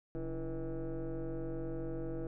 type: tone with frequency modulation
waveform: sine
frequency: 177.1 Hz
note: F3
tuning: 24 cents sharp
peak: -33 dBFS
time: 0.15-2.27 s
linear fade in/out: 0 ms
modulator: 154 Hz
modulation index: 2.2
effects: tanh soft clip ceiling -35 dBFS